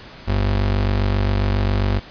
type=ring-modulated tone; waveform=square; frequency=74.3 Hz; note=D2; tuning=21 cents sharp; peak=-14 dBFS; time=0.27-2 s; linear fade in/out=20 ms; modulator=23.7 Hz; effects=pink hiss -40 dBFS RMS until 2.1 s + resampled to 11025 Hz